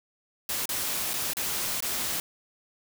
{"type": "noise with dropouts", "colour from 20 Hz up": "white", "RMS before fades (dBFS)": -30, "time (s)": [0.49, 2.2], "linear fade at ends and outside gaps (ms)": 1, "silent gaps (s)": [[0.656, 0.691], [1.134, 1.138], [1.334, 1.369], [1.805, 1.824]], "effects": []}